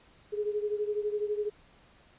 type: beating tone pair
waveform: sine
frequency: 415.3 / 427.3 Hz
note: G#4 / G#4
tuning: 0 / +49 cents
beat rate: 12 Hz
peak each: -30 / -34 dBFS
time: 0.32-1.5 s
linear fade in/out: 20 ms
effects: pink hiss -60 dBFS RMS until 2.18 s + resampled to 8000 Hz